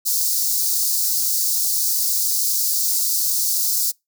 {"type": "high-pass noise", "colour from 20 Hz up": "white", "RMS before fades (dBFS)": -20, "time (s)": [0.05, 3.92], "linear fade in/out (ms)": 20, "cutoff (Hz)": 4400, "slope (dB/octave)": 48, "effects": ["noise-tail reverb RT60 0.2 s tail -26 dB re dry"]}